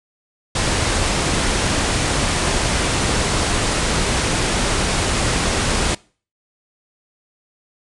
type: low-pass noise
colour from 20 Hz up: pink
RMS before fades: -19 dBFS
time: 0.55-5.95 s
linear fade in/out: 5 ms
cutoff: 10000 Hz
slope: 96 dB/octave
effects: noise-tail reverb RT60 0.4 s tail -23 dB re dry